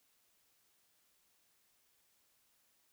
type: silence
effects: white hiss -74 dBFS RMS until 2.92 s